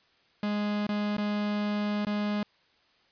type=tone with dropouts; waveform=45% pulse; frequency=207.7 Hz; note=G#3; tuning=in tune; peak=-27 dBFS; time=0.43-2.43 s; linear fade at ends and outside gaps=2 ms; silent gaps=0.868-0.89 / 1.168-1.181 / 2.05-2.068 s; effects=white hiss -65 dBFS RMS until 3.11 s + resampled to 11025 Hz